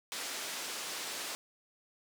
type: band-pass noise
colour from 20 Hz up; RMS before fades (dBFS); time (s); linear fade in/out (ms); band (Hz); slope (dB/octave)
white; -40; 0.12-1.35; 0; 280 to 7300; 12
effects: none